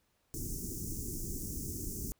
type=band-stop noise; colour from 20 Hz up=pink; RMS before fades=-39 dBFS; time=0.34-2.12 s; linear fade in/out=0 ms; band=390 to 5800 Hz; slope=48 dB/octave; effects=pink hiss -75 dBFS RMS until 2.19 s